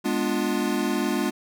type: chord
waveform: square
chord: G# diminished seventh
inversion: none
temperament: equal with one note detuned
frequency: 207.7 / 246.9 / 293.7 / 351.9 Hz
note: G#3 / B3 / D4 / F4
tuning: 0 / 0 / 0 / +13 cents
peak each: -29 dBFS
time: 0.04-1.31 s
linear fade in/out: 20 ms
effects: none